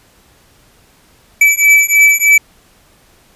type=beating tone pair; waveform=square; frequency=2305 / 2308.2 Hz; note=D7 / D7; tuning=-33 / -31 cents; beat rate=3.2 Hz; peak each=-10 dBFS; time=1.41-2.38 s; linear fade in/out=5 ms; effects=pink hiss -49 dBFS RMS until 3.35 s + resampled to 32000 Hz